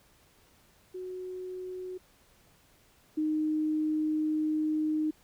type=tone pair in turn; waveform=sine; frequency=368.3 / 308.8 Hz; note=F#4 / D#4; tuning=-8 / -13 cents; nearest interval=minor third; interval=305 cents; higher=first; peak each=-36 / -26 dBFS; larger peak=second; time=0.94-1.98 / 3.17-5.11 s; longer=second; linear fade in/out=10 ms; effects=pink hiss -63 dBFS RMS until 5.23 s